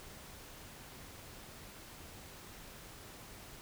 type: silence
effects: pink hiss -52 dBFS RMS until 3.61 s